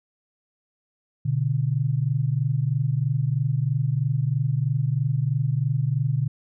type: tone pair together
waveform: sine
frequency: 122.01 / 145.1 Hz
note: B2 / D3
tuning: -21 / -21 cents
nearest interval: minor third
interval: 300 cents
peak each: -23 dBFS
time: 1.25-6.28 s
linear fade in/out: 10 ms
effects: none